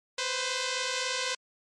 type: tone pair together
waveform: 5% pulse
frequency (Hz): 500.3 / 524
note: B4 / C5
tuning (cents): +22 / +2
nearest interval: minor second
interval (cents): 80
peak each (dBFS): -20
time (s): 0.18-1.35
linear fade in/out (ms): 5
effects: MP3 48 kbps